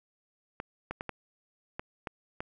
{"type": "clicks", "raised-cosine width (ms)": 0.5, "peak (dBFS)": -20, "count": 7, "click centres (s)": [0.601, 0.91, 1.009, 1.093, 1.795, 2.072, 2.405], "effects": []}